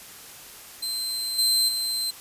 sawtooth tone with level steps, 4108 Hz, C8, 33 cents flat, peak -24 / -16 / -22 dBFS, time 0.82-2.11 s, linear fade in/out 10 ms, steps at 1.38 / 1.68 s, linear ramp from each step 10 ms, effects white hiss -44 dBFS RMS until 2.2 s + resampled to 32000 Hz

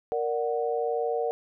sine chord, Bb augmented, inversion none, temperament equal, 466.2 / 587.3 / 740 Hz, Bb4 / D5 / F#5, 0 / 0 / 0 cents, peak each -27 / -32 / -31 dBFS, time 0.12-1.31 s, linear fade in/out 0 ms, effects none

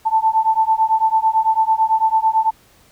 sine beating tone pair, 880 / 889 Hz, A5 / A5, 0 / +18 cents, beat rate 9 Hz, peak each -16 dBFS, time 0.05-2.51 s, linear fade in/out 20 ms, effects pink hiss -52 dBFS RMS until 2.91 s

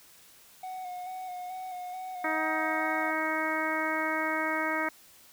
triangle tone with vibrato, 734 Hz, F#5, 14 cents flat, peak -34 dBFS, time 0.63-3.11 s, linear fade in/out 5 ms, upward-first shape square, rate 2.3 Hz, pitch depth 25 cents each way
harmonic tone, 314.8 Hz, D#4, 20 cents sharp, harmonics 1 / 2 / 3 / 4 / 5 / 6 / 7, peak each -35 / -35 / -35 / -35 / -35 / -35 / -35 dBFS, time 2.24-4.89 s, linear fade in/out 5 ms
effects white hiss -56 dBFS RMS until 5.32 s

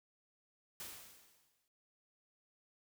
white noise with exponential decay, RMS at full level -45 dBFS, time 0.8-1.68 s, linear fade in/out 1 ms, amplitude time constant 190 ms, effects none

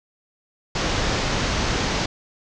pink low-pass noise, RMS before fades -23 dBFS, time 0.75-2.06 s, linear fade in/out 5 ms, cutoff 6600 Hz, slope 48 dB/octave, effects none

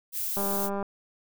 violet noise, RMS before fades -31 dBFS, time 0.12-0.7 s, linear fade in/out 50 ms
click train, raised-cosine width 1 ms, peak -19 dBFS, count 92, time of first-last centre 0.37-0.827 s, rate 199 Hz
effects none

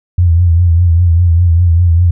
sine tone with vibrato, 85.8 Hz, F2, 30 cents flat, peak -5 dBFS, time 0.18-2.11 s, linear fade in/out 5 ms, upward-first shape triangle, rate 5 Hz, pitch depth 86 cents each way, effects none

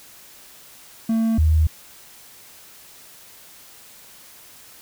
triangle / sine tone pair in turn, 224.6 / 78.52 Hz, A3 / D#2, +36 / +16 cents, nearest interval octave + tritone, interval 1820 cents, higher first, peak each -15 / -13 dBFS, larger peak second, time 1.09-1.38 / 1.38-1.67 s, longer neither, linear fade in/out 5 ms, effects white hiss -46 dBFS RMS until 4.81 s

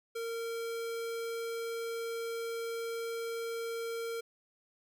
square tone, 460.3 Hz, A#4, 22 cents flat, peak -36 dBFS, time 0.15-4.21 s, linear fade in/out 10 ms, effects none

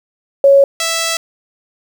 sine / 5% pulse tone pair in turn, 554.4 / 659.3 Hz, C#5 / E5, 0 / 0 cents, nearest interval minor third, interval 300 cents, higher second, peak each -4 dBFS, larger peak neither, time 0.44-0.64 / 0.8-1.17 s, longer second, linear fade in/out 2 ms, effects 7-bit

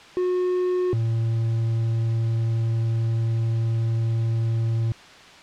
triangle tone pair in turn, 363.2 / 113.91 Hz, F#4 / A#2, -32 / -40 cents, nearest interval octave + minor sixth, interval 2008 cents, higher first, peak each -18 dBFS, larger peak neither, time 0.17-0.93 / 0.93-4.92 s, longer second, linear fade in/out 0 ms, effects white hiss -45 dBFS RMS until 5.42 s + low-pass 4000 Hz 12 dB/octave

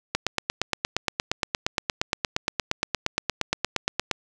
click train, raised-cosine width 0.2 ms, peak -5 dBFS, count 35, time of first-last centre 0.15-4.113 s, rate 8.58 Hz, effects none

